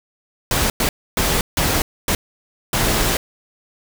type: noise bursts at uneven times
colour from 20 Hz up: pink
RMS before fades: -18 dBFS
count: 6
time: 0.51-0.7 / 0.8-0.89 / 1.17-1.41 / 1.57-1.82 / 2.08-2.15 / 2.73-3.17 s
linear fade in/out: 2 ms
effects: none